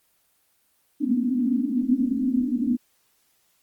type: band-pass noise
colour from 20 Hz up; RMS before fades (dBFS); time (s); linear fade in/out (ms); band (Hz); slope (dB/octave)
pink; -23; 1-2.77; 20; 230 to 280; 96
effects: white hiss -66 dBFS RMS until 3.62 s + Opus 24 kbps